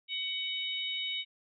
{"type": "harmonic tone", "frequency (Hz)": 749, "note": "F#5", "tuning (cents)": 21, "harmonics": [3, 4, 5], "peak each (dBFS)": [-39, -36, -36], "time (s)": [0.08, 1.25], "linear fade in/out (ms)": 50, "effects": []}